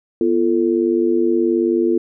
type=tone with amplitude modulation; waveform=sine; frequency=343.4 Hz; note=F4; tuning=29 cents flat; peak=-9 dBFS; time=0.21-1.98 s; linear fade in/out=2 ms; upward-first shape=sine; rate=98.8 Hz; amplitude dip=100%; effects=none